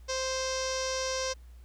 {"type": "tone with low-pass filter", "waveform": "sawtooth", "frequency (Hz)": 523, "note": "C5", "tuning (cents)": -1, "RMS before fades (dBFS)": -32, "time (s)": [0.08, 1.34], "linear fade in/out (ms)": 20, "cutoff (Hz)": 5700, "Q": 5.5, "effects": ["added 60 Hz sine -47 dBFS peak until 1.64 s", "pink hiss -66 dBFS RMS until 1.64 s"]}